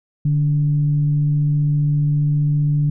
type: tone with frequency modulation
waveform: sine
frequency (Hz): 147.5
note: D3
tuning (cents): +8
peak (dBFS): -14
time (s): 0.25-2.9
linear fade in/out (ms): 5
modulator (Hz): 137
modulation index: 0.23
effects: none